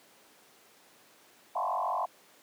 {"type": "tone with frequency modulation", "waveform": "sine", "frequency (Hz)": 869, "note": "A5", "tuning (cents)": -22, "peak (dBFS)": -28, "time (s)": [1.55, 2.06], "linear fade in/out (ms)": 10, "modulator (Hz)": 46.7, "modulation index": 4.6, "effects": ["pink hiss -59 dBFS RMS until 2.42 s", "high-pass 300 Hz 12 dB/octave"]}